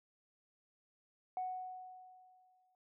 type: tone with exponential decay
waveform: sine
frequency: 740 Hz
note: F#5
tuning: in tune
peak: -34 dBFS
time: 1.37-2.75 s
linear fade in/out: 1 ms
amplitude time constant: 300 ms
effects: noise-tail reverb RT60 0.2 s tail -23 dB re dry + tanh soft clip ceiling -31 dBFS